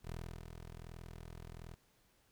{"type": "tone with ADSR envelope", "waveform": "15% pulse", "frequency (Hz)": 41.33, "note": "E1", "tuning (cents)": 5, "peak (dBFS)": -35, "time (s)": [0.02, 1.75], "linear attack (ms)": 74, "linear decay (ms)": 340, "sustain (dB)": -7, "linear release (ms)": 13, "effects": ["pink hiss -72 dBFS RMS until 2.31 s"]}